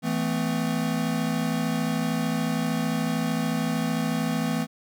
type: chord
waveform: square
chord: E suspended fourth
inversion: none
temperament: equal with one note detuned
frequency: 164.81 / 220 / 253.4 Hz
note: E3 / A3 / B3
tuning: 0 / 0 / +45 cents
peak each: -29 dBFS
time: 0.02-4.67 s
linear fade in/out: 50 ms
effects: none